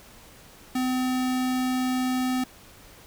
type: tone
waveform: square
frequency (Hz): 255.2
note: C4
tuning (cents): -43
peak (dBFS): -24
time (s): 0.75-2.44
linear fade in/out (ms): 5
effects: pink hiss -50 dBFS RMS until 3.06 s